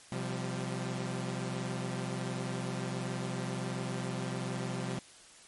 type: chord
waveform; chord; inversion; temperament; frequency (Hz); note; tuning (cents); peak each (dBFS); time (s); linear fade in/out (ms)
sawtooth; C suspended fourth; none; equal with one note detuned; 128.27 / 174.61 / 196; C3 / F3 / G3; -34 / 0 / 0; -33 / -35 / -36; 0.12-4.99; 2
effects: white hiss -55 dBFS RMS until 5.47 s + MP3 48 kbps